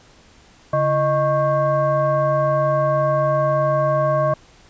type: tone with frequency modulation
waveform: sine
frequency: 620 Hz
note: D#5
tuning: 6 cents flat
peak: -15 dBFS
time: 0.73-4.34 s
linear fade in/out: 5 ms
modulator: 479 Hz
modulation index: 1
effects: pink hiss -50 dBFS RMS until 4.69 s + resampled to 16000 Hz